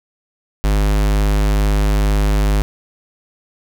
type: tone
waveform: square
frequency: 51.1 Hz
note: G#1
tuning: 27 cents flat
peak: -13 dBFS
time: 0.64-2.62 s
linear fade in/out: 0 ms
effects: none